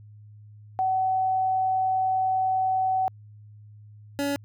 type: tone pair in turn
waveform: sine / 25% pulse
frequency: 755 / 282.8 Hz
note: F#5 / C#4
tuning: +35 / +35 cents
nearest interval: octave + perfect fourth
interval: 1700 cents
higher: first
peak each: -21 dBFS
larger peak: neither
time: 0.79-3.08 / 4.19-4.36 s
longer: first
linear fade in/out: 0 ms
effects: added 105 Hz sine -45 dBFS peak until 4.44 s